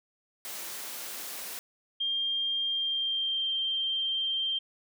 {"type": "high-pass noise", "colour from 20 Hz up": "white", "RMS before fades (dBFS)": -39, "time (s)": [0.45, 1.59], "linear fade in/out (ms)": 0, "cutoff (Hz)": 240, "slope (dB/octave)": 12}
{"type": "tone with pitch glide", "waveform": "sine", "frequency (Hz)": [3200, 3158], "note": ["G7", "G7"], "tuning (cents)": [35, 12], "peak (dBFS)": -27, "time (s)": [2, 4.59], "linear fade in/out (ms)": 10, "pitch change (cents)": -23, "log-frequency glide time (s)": [2.66, 3.5]}
{"effects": []}